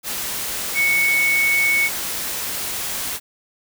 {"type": "tone in noise", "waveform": "sine", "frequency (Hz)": 2217, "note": "C#7", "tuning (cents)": 0, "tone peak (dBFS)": -15, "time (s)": [0.74, 1.9], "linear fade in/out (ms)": 50, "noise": "white", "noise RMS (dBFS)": -26, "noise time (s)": [0.03, 3.2], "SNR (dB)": 8, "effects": []}